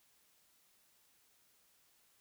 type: silence
effects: white hiss -71 dBFS RMS until 2.2 s